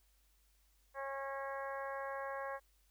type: harmonic tone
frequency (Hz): 273.3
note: C#4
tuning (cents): -24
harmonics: 2 / 3 / 4 / 5 / 6 / 7 / 8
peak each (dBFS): -43 / -47 / -45 / -56 / -48 / -53 / -60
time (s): 0.94-2.6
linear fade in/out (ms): 50
effects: added 50 Hz sine -70 dBFS peak until 2.9 s + white hiss -75 dBFS RMS until 2.9 s